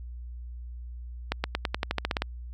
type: accelerating click train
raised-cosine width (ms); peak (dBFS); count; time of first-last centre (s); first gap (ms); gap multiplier
0.3; -10; 12; 1.32-2.221; 120; 0.92
effects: added 60 Hz sine -37 dBFS peak until 2.53 s